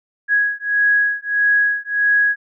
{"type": "beating tone pair", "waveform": "sine", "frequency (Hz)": [1661.2, 1662.8], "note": ["G#6", "G#6"], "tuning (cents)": [0, 2], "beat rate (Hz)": 1.6, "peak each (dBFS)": -17, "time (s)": [0.28, 2.36], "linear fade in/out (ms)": 50, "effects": []}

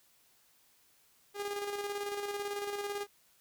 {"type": "tone with tremolo", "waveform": "sawtooth", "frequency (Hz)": 406.9, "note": "G#4", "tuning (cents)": -35, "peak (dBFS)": -30, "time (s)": [1.34, 3.07], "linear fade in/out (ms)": 50, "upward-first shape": "square", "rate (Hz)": 18, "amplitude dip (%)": 40, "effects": ["white hiss -67 dBFS RMS until 3.4 s"]}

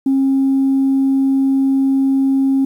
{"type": "tone", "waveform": "sine", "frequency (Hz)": 270, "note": "C#4", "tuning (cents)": -45, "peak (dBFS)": -10, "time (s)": [0.06, 2.65], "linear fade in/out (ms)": 5, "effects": ["tanh soft clip ceiling -8 dBFS", "8-bit"]}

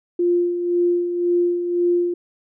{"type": "tone with tremolo", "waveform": "sine", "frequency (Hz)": 350, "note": "F4", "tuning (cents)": 4, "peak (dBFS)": -14, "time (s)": [0.19, 2.14], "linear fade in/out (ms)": 5, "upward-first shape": "sine", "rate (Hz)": 1.9, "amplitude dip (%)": 55, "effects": []}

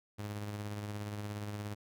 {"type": "tone with tremolo", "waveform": "sawtooth", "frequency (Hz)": 103.83, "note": "G#2", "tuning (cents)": 0, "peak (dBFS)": -33, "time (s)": [0.18, 1.75], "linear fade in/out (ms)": 20, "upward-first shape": "sine", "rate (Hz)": 17, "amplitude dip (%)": 35, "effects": []}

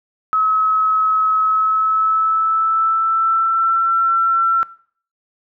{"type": "tone with pitch glide", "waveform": "sine", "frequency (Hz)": [1285, 1348.1], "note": ["E6", "E6"], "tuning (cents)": [-45, 38], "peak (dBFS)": -13, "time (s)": [0.33, 4.63], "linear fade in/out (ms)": 0, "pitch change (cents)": 83, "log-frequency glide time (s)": [1.41, 3.93], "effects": ["noise-tail reverb RT60 0.5 s tail -19 dB re dry"]}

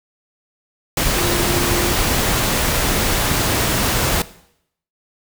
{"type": "tone in noise", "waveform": "sine", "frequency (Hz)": 348.9, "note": "F4", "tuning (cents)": -2, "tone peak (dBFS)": -22, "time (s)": [1.16, 1.92], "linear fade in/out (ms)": 2, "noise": "pink", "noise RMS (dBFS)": -18, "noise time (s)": [0.97, 4.22], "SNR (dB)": -7, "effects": ["noise-tail reverb RT60 0.7 s tail -17 dB re dry"]}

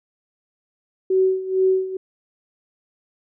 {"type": "tone with tremolo", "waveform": "sine", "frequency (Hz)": 377.2, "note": "F#4", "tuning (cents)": 33, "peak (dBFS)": -13, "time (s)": [1.1, 1.97], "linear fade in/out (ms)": 5, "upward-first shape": "sine", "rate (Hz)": 2.2, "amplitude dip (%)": 80, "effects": []}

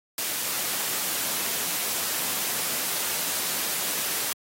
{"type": "noise", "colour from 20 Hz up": "white", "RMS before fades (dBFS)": -28, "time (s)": [0.18, 4.33], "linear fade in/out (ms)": 2, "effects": ["high-pass 150 Hz 12 dB/octave", "AAC 48 kbps"]}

